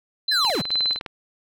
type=tone with tremolo; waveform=sine; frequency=4056 Hz; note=B7; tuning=45 cents sharp; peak=-19 dBFS; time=0.28-0.99 s; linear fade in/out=5 ms; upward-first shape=square; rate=2.3 Hz; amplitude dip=60%
type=linear sweep; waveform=square; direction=down; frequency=1785 to 93.4 Hz; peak=-23 dBFS; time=0.31-0.62 s; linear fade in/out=10 ms
type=click train; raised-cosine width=0.3 ms; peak=-16 dBFS; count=13; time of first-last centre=0.45-1.062 s; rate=19.6 Hz
effects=none